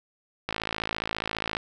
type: click train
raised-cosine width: 0.3 ms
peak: -12 dBFS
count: 60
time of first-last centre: 0.49-1.569 s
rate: 54.7 Hz
effects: none